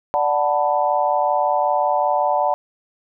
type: chord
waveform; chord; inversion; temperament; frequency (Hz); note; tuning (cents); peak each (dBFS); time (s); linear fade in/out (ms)
sine; B minor seventh; first; equal with one note detuned; 587.3 / 740 / 882.5 / 987.8; D5 / F#5 / A5 / B5; 0 / 0 / +5 / 0; -21 / -20 / -21 / -24; 0.14-2.54; 0
effects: none